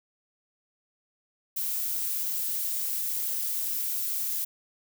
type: noise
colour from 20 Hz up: violet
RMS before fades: -30 dBFS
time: 1.56-4.45 s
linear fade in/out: 10 ms
effects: none